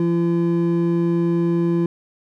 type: tone pair together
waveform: triangle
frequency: 170.37 / 340 Hz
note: F3 / F4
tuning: -43 / -46 cents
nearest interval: octave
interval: 1197 cents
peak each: -17 dBFS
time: 0-1.86 s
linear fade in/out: 2 ms
effects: none